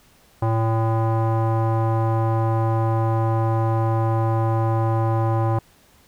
square tone with low-pass filter, 112.5 Hz, A2, 39 cents sharp, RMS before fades -20 dBFS, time 0.42-5.59 s, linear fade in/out 5 ms, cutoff 930 Hz, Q 3, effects pink hiss -55 dBFS RMS until 6.07 s

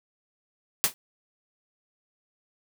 white noise with exponential decay, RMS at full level -17 dBFS, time 0.84-0.94 s, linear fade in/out 0 ms, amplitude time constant 21 ms, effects none

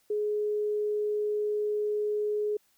sine tone, 419.8 Hz, G#4, 19 cents sharp, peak -26 dBFS, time 0.1-2.57 s, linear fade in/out 5 ms, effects white hiss -68 dBFS RMS until 2.77 s

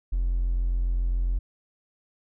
triangle tone with hard clipping, 43.65 Hz, F1, in tune, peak -22 dBFS, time 0.12-1.39 s, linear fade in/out 10 ms, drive 3 dB, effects none

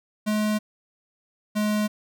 square tone pair in turn, 212.6 / 211 Hz, G#3 / G#3, +41 / +28 cents, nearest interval unison, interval 13 cents, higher first, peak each -22 dBFS, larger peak neither, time 0.26-0.59 / 1.55-1.88 s, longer neither, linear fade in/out 20 ms, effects none

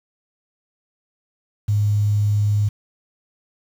sine tone, 103.83 Hz, G#2, in tune, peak -15 dBFS, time 1.68-2.69 s, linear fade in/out 10 ms, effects 7-bit

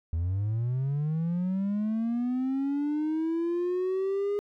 triangle linear sweep, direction up, 79.4 to 412.1 Hz, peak -23 dBFS, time 0.13-4.39 s, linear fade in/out 0 ms, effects tanh soft clip ceiling -20 dBFS

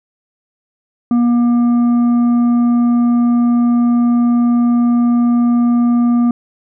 sine tone with frequency modulation, 239.7 Hz, A#3, 48 cents sharp, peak -9 dBFS, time 1.11-6.31 s, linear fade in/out 2 ms, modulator 953 Hz, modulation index 0.21, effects none

